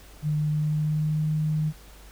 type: tone with pitch glide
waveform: sine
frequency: 151.1 to 154.27 Hz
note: D3 to D#3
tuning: +50 to -14 cents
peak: -22 dBFS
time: 0.22-1.73 s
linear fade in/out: 50 ms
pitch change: +36 cents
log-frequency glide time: 0.43-1.25 s
effects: added 50 Hz sine -47 dBFS peak until 2.11 s + pink hiss -51 dBFS RMS until 2.11 s